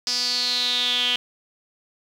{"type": "tone with band-pass filter sweep", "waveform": "sawtooth", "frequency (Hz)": 246.2, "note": "B3", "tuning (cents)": -5, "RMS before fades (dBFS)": -23, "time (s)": [0.07, 1.16], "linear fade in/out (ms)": 0, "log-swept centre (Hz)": [5100, 3100], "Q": 8.1, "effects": ["8-bit"]}